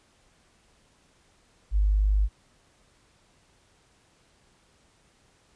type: tone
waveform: sine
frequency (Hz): 50.8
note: G#1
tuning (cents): -38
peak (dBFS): -19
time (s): 1.71-2.29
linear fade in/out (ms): 50
effects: pink hiss -63 dBFS RMS until 5.55 s + resampled to 22050 Hz